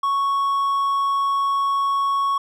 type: tone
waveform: triangle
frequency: 1108.7 Hz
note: C#6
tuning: in tune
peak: -16 dBFS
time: 0.03-2.38 s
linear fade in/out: 5 ms
effects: none